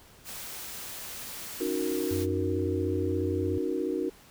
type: noise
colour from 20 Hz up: white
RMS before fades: -40 dBFS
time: 0.24-2.27 s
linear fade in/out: 50 ms
type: chord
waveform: sine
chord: D# minor seventh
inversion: third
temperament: equal with one note detuned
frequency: 277.2 / 311.1 / 367.9 / 466.2 Hz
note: C#4 / D#4 / F#4 / A#4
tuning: 0 / 0 / -10 / 0 cents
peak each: -35 / -32 / -31 / -34 dBFS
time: 1.6-4.1 s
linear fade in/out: 10 ms
type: tone with vibrato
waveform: sine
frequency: 92.5 Hz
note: F#2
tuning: in tune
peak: -31 dBFS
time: 2.11-3.58 s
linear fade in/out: 0 ms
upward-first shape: triangle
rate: 18 Hz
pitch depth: 62 cents each way
effects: pink hiss -55 dBFS RMS until 4.3 s